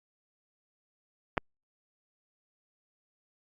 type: clicks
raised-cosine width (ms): 0.5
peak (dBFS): -26 / -10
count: 2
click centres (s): 1.371 / 1.378
effects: Opus 48 kbps